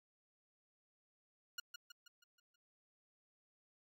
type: tone with echo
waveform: 15% pulse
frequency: 1429 Hz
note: F6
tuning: 39 cents sharp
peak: -34 dBFS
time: 1.58-1.6 s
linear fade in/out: 5 ms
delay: 160 ms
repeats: 6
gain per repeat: -6 dB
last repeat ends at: 2.56 s
effects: MP3 96 kbps